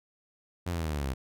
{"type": "linear sweep", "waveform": "sawtooth", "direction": "down", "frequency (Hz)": [90.1, 63.5], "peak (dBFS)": -26, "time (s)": [0.66, 1.14], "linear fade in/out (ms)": 10, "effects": []}